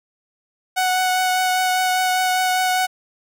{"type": "tone with vibrato", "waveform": "sawtooth", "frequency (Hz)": 740, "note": "F#5", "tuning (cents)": 0, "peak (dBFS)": -13, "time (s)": [0.76, 2.87], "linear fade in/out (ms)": 20, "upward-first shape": "triangle", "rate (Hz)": 5, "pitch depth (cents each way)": 13, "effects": ["9-bit"]}